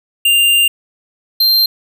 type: tone pair in turn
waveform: square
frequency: 2794 / 4162 Hz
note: F7 / C8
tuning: 0 / -10 cents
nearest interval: perfect fifth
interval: 690 cents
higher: second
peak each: -9 dBFS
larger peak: neither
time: 0.25-0.68 / 1.4-1.66 s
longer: first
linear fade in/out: 5 ms
effects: none